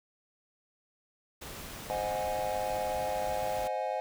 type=noise; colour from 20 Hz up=pink; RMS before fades=-43 dBFS; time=1.41-3.68 s; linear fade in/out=10 ms
type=chord; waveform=triangle; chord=Ab dominant seventh; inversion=first; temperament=equal with one note detuned; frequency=523.3 / 622.3 / 730.2 / 830.6 Hz; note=C5 / Eb5 / Gb5 / Ab5; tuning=0 / 0 / -23 / 0 cents; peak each=-34 dBFS; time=1.9-4 s; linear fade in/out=0 ms
effects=none